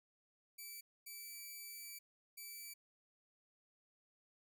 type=tone bursts at uneven times; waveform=5% pulse; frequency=2314 Hz; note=D7; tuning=26 cents flat; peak=-39 dBFS; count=3; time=0.58-0.81 / 1.06-1.99 / 2.37-2.74 s; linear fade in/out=10 ms; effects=none